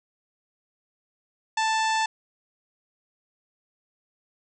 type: harmonic tone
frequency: 882 Hz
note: A5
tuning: 4 cents sharp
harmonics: 1 / 2 / 3 / 4 / 5 / 6 / 7 / 8 / 9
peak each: -23 / -29 / -33 / -35 / -37 / -39 / -40 / -41 / -42 dBFS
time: 1.57-2.06 s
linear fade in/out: 5 ms
effects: none